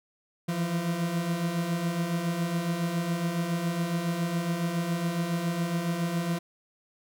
40% pulse beating tone pair, 164.8 / 172 Hz, E3 / F3, 0 / -26 cents, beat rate 7.2 Hz, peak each -33 / -27 dBFS, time 0.48-6.39 s, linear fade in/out 10 ms, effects none

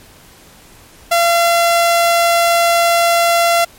sawtooth tone, 683 Hz, F5, 39 cents flat, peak -6 dBFS, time 1.11-3.65 s, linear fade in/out 10 ms, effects pink hiss -43 dBFS RMS until 3.78 s + MP3 64 kbps

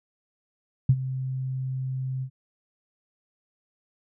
sine tone with ADSR envelope, 130.81 Hz, C3, in tune, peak -12 dBFS, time 0.89-2.3 s, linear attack 5 ms, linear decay 55 ms, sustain -15 dB, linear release 76 ms, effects none

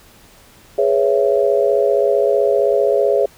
sine chord, C# minor seventh, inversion second, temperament just, 415.8 / 498.9 / 554.4 / 665.2 Hz, G#4 / B4 / C#5 / E5, +2 / +17 / 0 / +16 cents, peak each -16 / -21 / -16 / -20 dBFS, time 0.78-3.26 s, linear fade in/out 5 ms, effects pink hiss -47 dBFS RMS until 3.37 s

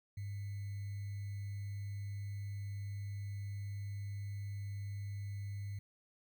sine tone with sample-and-hold, 100.5 Hz, G2, 44 cents sharp, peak -39 dBFS, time 0.17-5.79 s, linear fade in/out 5 ms, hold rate 2100 Hz, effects none

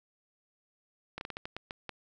slowing click train, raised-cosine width 0.3 ms, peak -22 dBFS, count 9, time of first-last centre 1.18-1.893 s, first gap 31 ms, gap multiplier 1.29, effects none

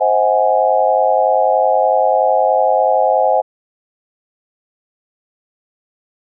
sine chord, Ab dominant seventh, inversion first, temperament equal with one note detuned, 523.3 / 636.8 / 740 / 830.6 Hz, C5 / Eb5 / Gb5 / Ab5, 0 / +40 / 0 / 0 cents, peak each -16 dBFS, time 0-3.42 s, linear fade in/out 20 ms, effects none

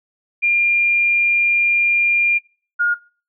sine tone pair in turn, 2400 / 1427 Hz, D7 / F6, +37 / +37 cents, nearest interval major sixth, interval 900 cents, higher first, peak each -13 dBFS, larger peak neither, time 0.42-2.39 / 2.79-2.95 s, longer first, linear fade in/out 20 ms, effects noise-tail reverb RT60 0.4 s tail -22 dB re dry

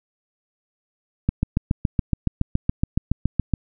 click train, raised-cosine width 5 ms, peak -6 dBFS, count 17, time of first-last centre 1.29-3.537 s, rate 7.12 Hz, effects none

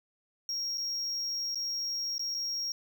triangle tone with dropouts, 5588 Hz, F8, in tune, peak -30 dBFS, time 0.49-2.72 s, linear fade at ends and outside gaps 1 ms, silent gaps 0.774-0.78 / 1.547-1.556 / 2.181-2.194 / 2.343-2.347 s, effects none

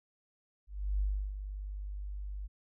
sine tone with ADSR envelope, 49.66 Hz, G1, 23 cents sharp, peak -27 dBFS, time 0.67-2.48 s, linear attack 330 ms, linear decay 330 ms, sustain -10 dB, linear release 24 ms, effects none

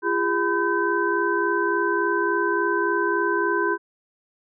sine tone cluster, 343.4 / 406.9 / 1005 / 1541 Hz, F4 / G#4 / B5 / G6, -29 / -35 / +30 / -30 cents, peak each -25 dBFS, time 0.02-3.78 s, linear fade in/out 50 ms, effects none

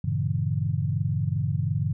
sine chord, G diminished seventh, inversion none, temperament equal with one note detuned, 98 / 116.54 / 142.24 / 164.81 Hz, G2 / Bb2 / Db3 / Fb3, 0 / 0 / +45 / 0 cents, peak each -28 / -29 / -27 / -31 dBFS, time 0.04-1.93 s, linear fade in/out 5 ms, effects none

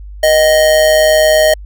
square tone with amplitude modulation, 622.3 Hz, D#5, in tune, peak -5 dBFS, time 0.23-1.54 s, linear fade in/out 5 ms, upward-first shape sine, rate 142 Hz, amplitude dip 50%, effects added 50 Hz sine -27 dBFS peak until 1.65 s

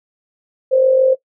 sine tone with amplitude modulation, 523.3 Hz, C5, in tune, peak -7 dBFS, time 0.71-1.15 s, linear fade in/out 20 ms, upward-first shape sine, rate 46.3 Hz, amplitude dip 55%, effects noise-tail reverb RT60 0.1 s tail -17 dB re dry

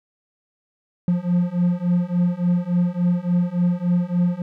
triangle beating tone pair, 174.61 / 178.11 Hz, F3 / F3, 0 / +34 cents, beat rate 3.5 Hz, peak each -19 / -18 dBFS, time 1.08-4.42 s, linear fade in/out 2 ms, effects none

